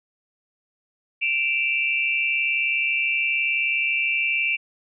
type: tone cluster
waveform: sine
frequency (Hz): 2346 / 2614 / 2753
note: D7 / E7 / F7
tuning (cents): -2 / -15 / -25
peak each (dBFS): -23 / -26 / -25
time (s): 1.21-4.57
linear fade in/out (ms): 20
effects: none